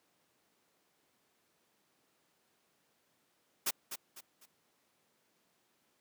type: noise with echo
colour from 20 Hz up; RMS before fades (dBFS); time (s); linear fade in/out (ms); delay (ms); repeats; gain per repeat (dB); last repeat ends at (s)
white; -32; 3.66-3.71; 10; 250; 3; -9; 4.46
effects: pink hiss -74 dBFS RMS until 6 s + high-pass 200 Hz 12 dB/octave